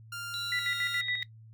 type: tone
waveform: sawtooth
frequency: 1396.9 Hz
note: F6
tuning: in tune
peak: -33 dBFS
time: 0.12-1.01 s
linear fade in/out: 5 ms
type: tone with pitch glide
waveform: sine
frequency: 3951 to 3747 Hz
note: B7 to A#7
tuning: 0 to +8 cents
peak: -34 dBFS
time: 0.34-1.23 s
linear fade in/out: 0 ms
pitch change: -92 cents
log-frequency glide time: 0.56-0.72 s
type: tone with tremolo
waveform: sine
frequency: 1975.5 Hz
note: B6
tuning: in tune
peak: -29 dBFS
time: 0.52-1.23 s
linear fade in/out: 2 ms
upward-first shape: square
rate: 7.1 Hz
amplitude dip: 70%
effects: noise-tail reverb RT60 0.1 s tail -19 dB re dry + added 111 Hz sine -49 dBFS peak until 1.53 s